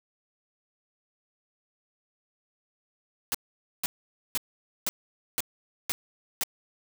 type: noise bursts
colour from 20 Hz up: white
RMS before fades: -28 dBFS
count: 7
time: 3.32-6.435 s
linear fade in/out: 0 ms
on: 25 ms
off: 490 ms
effects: none